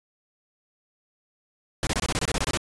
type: noise bursts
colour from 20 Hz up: pink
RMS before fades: -25 dBFS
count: 12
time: 1.83-2.573 s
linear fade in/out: 0 ms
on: 39 ms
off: 25 ms
effects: resampled to 22050 Hz